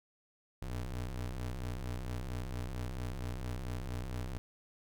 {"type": "ring-modulated tone", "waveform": "35% pulse", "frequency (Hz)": 63, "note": "B1", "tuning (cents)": 35, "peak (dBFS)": -32, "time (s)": [0.62, 4.38], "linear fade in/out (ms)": 0, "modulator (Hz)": 29.3, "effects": []}